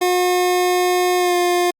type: tone with pitch glide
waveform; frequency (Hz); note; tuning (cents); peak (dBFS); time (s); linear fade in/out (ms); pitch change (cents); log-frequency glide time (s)
25% pulse; 360 to 353.8; F#4 to F4; -47 to +23; -11; 0.01-1.71; 10; -30; 1.18-1.35
effects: Opus 48 kbps